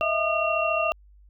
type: tone cluster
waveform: sine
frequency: 634 / 668 / 1216 / 2736 Hz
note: D#5 / E5 / D#6 / F7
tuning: +32 / +23 / -40 / -36 cents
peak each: -27 dBFS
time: 0.01-0.92 s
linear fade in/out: 0 ms
effects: added 50 Hz sine -50 dBFS peak until 1.29 s